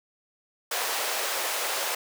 pink high-pass noise, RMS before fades -29 dBFS, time 0.71-1.95 s, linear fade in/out 5 ms, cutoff 500 Hz, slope 24 dB/octave, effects none

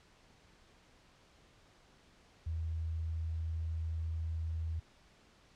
sine tone, 81 Hz, E2, 30 cents flat, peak -34 dBFS, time 2.46-4.8 s, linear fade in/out 10 ms, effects pink hiss -64 dBFS RMS until 5.55 s + low-pass 6000 Hz 12 dB/octave

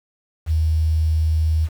sine tone with quantisation, 79.2 Hz, D#2, 31 cents sharp, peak -15 dBFS, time 0.46-1.69 s, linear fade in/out 50 ms, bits 7, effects none

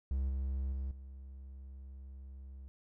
triangle tone with level steps, 66.7 Hz, C2, 34 cents sharp, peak -29 / -31 / -33 / -44 dBFS, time 0.11-2.68 s, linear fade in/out 0 ms, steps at 0.29 / 0.72 / 0.91 s, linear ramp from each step 5 ms, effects none

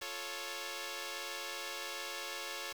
5% pulse chord, F augmented, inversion none, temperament equal with one note detuned, 349.2 / 438 / 554.4 Hz, F4 / A4 / C#5, 0 / -8 / 0 cents, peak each -36 / -34 / -31 dBFS, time 0.01-2.73 s, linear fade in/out 10 ms, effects 9-bit

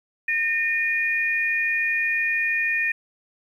sine tone pair together, 1830 / 2443 Hz, A#6 / D#7, -32 / -32 cents, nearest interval perfect fourth, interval 500 cents, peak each -23 dBFS, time 0.28-2.92 s, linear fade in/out 5 ms, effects 9-bit

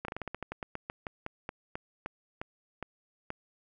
slowing click train, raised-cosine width 0.5 ms, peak -21 dBFS, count 20, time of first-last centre 0.05-3.304 s, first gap 33 ms, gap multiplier 1.16, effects none

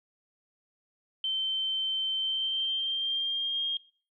sine tone with pitch glide, 3100 to 3230 Hz, G7 to G#7, -20 to -49 cents, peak -27 dBFS, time 1.24-3.77 s, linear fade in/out 2 ms, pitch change +71 cents, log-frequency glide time 2.17-3.64 s, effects noise-tail reverb RT60 0.4 s tail -20 dB re dry

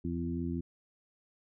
harmonic tone with a mistuned harmonic, 85 Hz, F2, 46 cents flat, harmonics 1 / 2 / 3 / 4, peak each -38 / -37 / -36 / -40 dBFS, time 0.04-0.61 s, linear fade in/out 10 ms, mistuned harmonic 1, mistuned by -44 cents, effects none

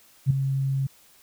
sine tone with ADSR envelope, 135.5 Hz, C#3, 39 cents flat, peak -13 dBFS, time 0.26-0.87 s, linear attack 43 ms, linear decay 7 ms, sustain -9 dB, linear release 9 ms, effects white hiss -56 dBFS RMS until 1.22 s

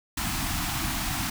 pink band-stop noise, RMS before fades -29 dBFS, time 0.17-1.3 s, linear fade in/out 5 ms, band 340 to 670 Hz, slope 96 dB/octave, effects none

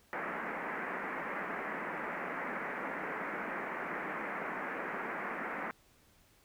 white band-pass noise, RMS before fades -39 dBFS, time 0.13-5.71 s, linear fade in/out 0 ms, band 170 to 2100 Hz, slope 48 dB/octave, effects pink hiss -66 dBFS RMS until 6.44 s

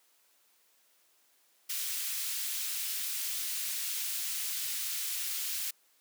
white high-pass noise, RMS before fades -35 dBFS, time 1.69-5.71 s, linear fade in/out 10 ms, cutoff 2300 Hz, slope 12 dB/octave, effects white hiss -68 dBFS RMS until 6 s + high-pass 300 Hz 12 dB/octave

